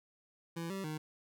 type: tone with pitch steps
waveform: 25% pulse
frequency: 167.2 / 193.8 / 154.6 Hz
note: E3 / G3 / D#3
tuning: +25 / -20 / -11 cents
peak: -34 dBFS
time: 0.56-0.98 s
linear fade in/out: 10 ms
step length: 140 ms
effects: none